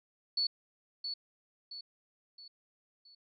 sine tone with echo, 4435 Hz, C#8, in tune, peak -28 dBFS, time 0.37-0.47 s, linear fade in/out 5 ms, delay 670 ms, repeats 4, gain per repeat -7 dB, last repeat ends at 3.15 s, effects none

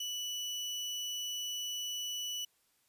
30% pulse tone, 2960 Hz, F#7, in tune, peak -33 dBFS, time 0-2.45 s, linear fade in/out 5 ms, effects white hiss -73 dBFS RMS until 2.88 s + resampled to 32000 Hz

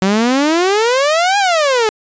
sawtooth exponential two-way sweep, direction up then down, 185 to 828 to 419.7 Hz, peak -7 dBFS, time 0.02-1.89 s, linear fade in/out 0 ms, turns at 1.38 s, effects resampled to 16000 Hz

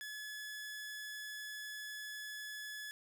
sawtooth tone, 1708 Hz, G#6, 48 cents sharp, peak -40 dBFS, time 0.01-2.91 s, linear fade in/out 0 ms, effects none

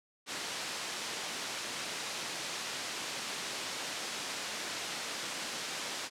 white band-pass noise, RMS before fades -39 dBFS, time 0.26-6.1 s, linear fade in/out 50 ms, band 180 to 5800 Hz, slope 12 dB/octave, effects low-pass 11000 Hz 12 dB/octave

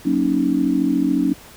sine chord, D# minor seventh, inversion first, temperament equal, 185 / 233.1 / 277.2 / 311.1 Hz, F#3 / A#3 / C#4 / D#4, 0 / 0 / 0 / 0 cents, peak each -24 / -24 / -18 / -21 dBFS, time 0.05-1.34 s, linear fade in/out 10 ms, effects pink hiss -43 dBFS RMS until 1.56 s

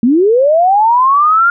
sine linear sweep, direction up, 220 to 1415 Hz, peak -6 dBFS, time 0.03-1.5 s, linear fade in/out 2 ms, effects none

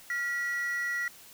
triangle tone pair together, 1402 / 1935.8 Hz, F6 / B6, +6 / -35 cents, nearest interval tritone, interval 559 cents, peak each -35 / -27 dBFS, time 0.1-1.08 s, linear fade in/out 2 ms, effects tanh soft clip ceiling -23 dBFS + white hiss -52 dBFS RMS until 1.33 s

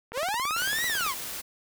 click train, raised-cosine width 0.5 ms, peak -22 dBFS, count 18, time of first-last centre 0.12-1.064 s, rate 18 Hz
sawtooth linear two-way sweep, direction up then down, 440.2 to 1990 to 924 Hz, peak -23 dBFS, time 0.13-1.15 s, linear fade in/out 50 ms, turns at 0.86 s
white noise, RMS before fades -36 dBFS, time 0.56-1.42 s, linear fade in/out 20 ms
effects none

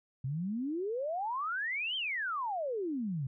sine exponential two-way sweep, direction up then down, 125.6 to 3214 to 125.6 Hz, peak -32 dBFS, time 0.24-3.27 s, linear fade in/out 5 ms, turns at 1.96 s, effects none

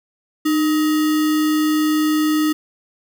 sine tone with sample-and-hold, 306.7 Hz, D#4, 25 cents flat, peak -14 dBFS, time 0.45-2.53 s, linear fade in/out 10 ms, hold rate 1575 Hz, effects none

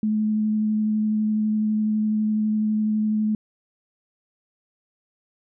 sine tone with vibrato, 214.5 Hz, A3, 44 cents flat, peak -19 dBFS, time 0.03-3.35 s, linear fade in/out 2 ms, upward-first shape square, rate 12 Hz, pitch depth 8 cents each way, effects none

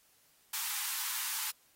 white high-pass noise, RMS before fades -36 dBFS, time 0.53-1.51 s, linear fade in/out 5 ms, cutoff 820 Hz, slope 96 dB/octave, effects white hiss -67 dBFS RMS until 1.75 s + AAC 48 kbps

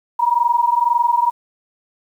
sine tone pair together, 943 / 965 Hz, A#5 / B5, +20 / -40 cents, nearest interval unison, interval 40 cents, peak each -16 dBFS, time 0.19-1.31 s, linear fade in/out 10 ms, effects 8-bit

